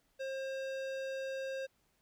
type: tone with hard clipping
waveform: sine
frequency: 534 Hz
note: C5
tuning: 35 cents sharp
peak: -39 dBFS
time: 0.19-1.67 s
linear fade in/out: 20 ms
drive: 16 dB
effects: pink hiss -75 dBFS RMS until 2.01 s